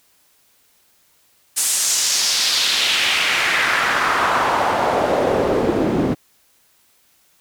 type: noise with band-pass filter sweep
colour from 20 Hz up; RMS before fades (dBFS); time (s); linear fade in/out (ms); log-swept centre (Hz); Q
pink; -18; 1.56-6.15; 20; 8900 to 270; 1.9
effects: white hiss -58 dBFS RMS until 7.4 s